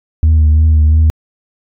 sine tone with vibrato, 77.78 Hz, D#2, in tune, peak -3 dBFS, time 0.23-1.1 s, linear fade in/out 0 ms, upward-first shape triangle, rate 2.9 Hz, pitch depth 39 cents each way, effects tanh soft clip ceiling -4 dBFS

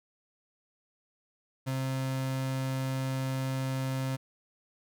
35% pulse tone, 132.3 Hz, C3, 20 cents sharp, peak -28 dBFS, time 1.66-4.17 s, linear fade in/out 20 ms, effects none

